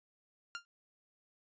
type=tone with exponential decay; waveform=sawtooth; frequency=1396.9 Hz; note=F6; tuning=in tune; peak=-32 dBFS; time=0.55-0.65 s; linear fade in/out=0 ms; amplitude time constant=21 ms; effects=resampled to 16000 Hz